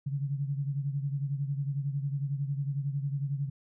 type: beating tone pair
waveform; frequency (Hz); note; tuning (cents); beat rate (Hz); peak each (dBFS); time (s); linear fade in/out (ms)
sine; 138.59 / 149.59; C#3 / D3; 0 / +32; 11; -30 / -36; 0.06-3.5; 10
effects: none